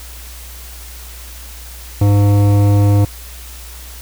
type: tone with hard clipping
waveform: sine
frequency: 101.7 Hz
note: G#2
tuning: 36 cents flat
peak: -10 dBFS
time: 2.01-3.05 s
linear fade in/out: 5 ms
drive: 14 dB
effects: added 60 Hz sine -32 dBFS peak until 4.01 s + white hiss -36 dBFS RMS until 4.01 s